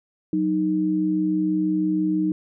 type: tone pair together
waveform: sine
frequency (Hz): 184.98 / 311.1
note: F#3 / D#4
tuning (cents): 0 / 0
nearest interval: major sixth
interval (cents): 900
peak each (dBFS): -25 / -20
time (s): 0.33-2.32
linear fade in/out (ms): 2
effects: none